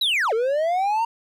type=linear two-way sweep; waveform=triangle; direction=down then up; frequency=4026 to 428.4 to 932 Hz; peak=-17 dBFS; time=0.01-1.05 s; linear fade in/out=5 ms; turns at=0.33 s; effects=none